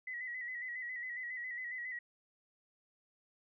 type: tone with vibrato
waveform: sine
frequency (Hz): 1965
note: B6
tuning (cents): -9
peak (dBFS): -39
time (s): 0.07-1.99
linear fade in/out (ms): 5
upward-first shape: square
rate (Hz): 7.3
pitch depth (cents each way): 48
effects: none